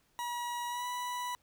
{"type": "tone with pitch glide", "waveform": "40% pulse", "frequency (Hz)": [962, 983.9], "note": ["B5", "B5"], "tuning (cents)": [-46, -7], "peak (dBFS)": -34, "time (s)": [0.19, 1.35], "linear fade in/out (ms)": 0, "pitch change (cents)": 39, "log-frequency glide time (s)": [0.68, 0.85], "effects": ["pink hiss -71 dBFS RMS until 1.42 s"]}